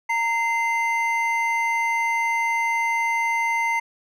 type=tone pair together; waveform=triangle; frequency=924 / 2076 Hz; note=A#5 / C7; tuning=-16 / -14 cents; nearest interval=octave + major second; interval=1402 cents; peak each=-21 dBFS; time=0.09-3.8 s; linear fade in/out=10 ms; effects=none